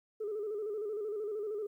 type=tone with vibrato; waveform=sine; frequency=421.5 Hz; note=G#4; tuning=26 cents sharp; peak=-33 dBFS; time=0.2-1.67 s; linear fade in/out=10 ms; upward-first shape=square; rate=13 Hz; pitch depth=62 cents each way; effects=tanh soft clip ceiling -31 dBFS + 12-bit